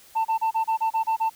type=tone bursts; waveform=sine; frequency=893 Hz; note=A5; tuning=25 cents sharp; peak=-17 dBFS; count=9; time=0.15-1.298 s; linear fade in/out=20 ms; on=100 ms; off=31 ms; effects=tanh soft clip ceiling -19 dBFS + white hiss -52 dBFS RMS until 1.35 s